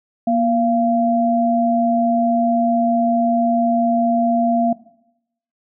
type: tone pair together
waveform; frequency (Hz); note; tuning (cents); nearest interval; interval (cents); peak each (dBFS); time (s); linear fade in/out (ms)
sine; 237.5 / 687; A#3 / F5; +33 / -29; octave + tritone; 1838; -17; 0.27-4.73; 5
effects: noise-tail reverb RT60 0.8 s tail -17 dB re dry